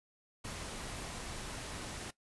pink noise, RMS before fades -43 dBFS, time 0.44-2.11 s, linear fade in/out 10 ms, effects noise-tail reverb RT60 0.1 s tail -18 dB re dry + resampled to 24000 Hz

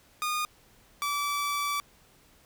sawtooth tone pair in turn, 1224 / 1155.3 Hz, D#6 / D6, -29 / -29 cents, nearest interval minor second, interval 100 cents, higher first, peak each -24 dBFS, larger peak neither, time 0.22-0.45 / 1.02-1.8 s, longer second, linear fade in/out 0 ms, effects pink hiss -60 dBFS RMS until 2.45 s

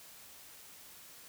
silence, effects white hiss -54 dBFS RMS until 1.28 s

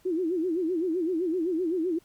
sine tone with vibrato, 343.7 Hz, F4, 28 cents flat, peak -24 dBFS, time 0.05-1.99 s, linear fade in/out 10 ms, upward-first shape sine, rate 7.8 Hz, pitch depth 160 cents each way, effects pink hiss -62 dBFS RMS until 2.04 s + MP3 96 kbps

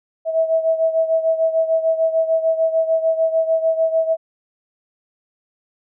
sine beating tone pair, 647 / 653.7 Hz, E5 / E5, -32 / -15 cents, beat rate 6.7 Hz, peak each -16 / -21 dBFS, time 0.25-4.17 s, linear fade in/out 50 ms, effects none

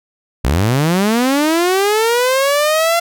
sawtooth linear sweep, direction up, 55.2 to 689 Hz, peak -8 dBFS, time 0.44-3 s, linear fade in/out 10 ms, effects none

